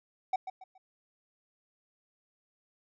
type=tone with echo; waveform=triangle; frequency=755 Hz; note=F#5; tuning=35 cents sharp; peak=-24 dBFS; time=0.33-0.36 s; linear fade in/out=5 ms; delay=140 ms; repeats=3; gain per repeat=-10 dB; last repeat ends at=0.78 s; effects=resampled to 16000 Hz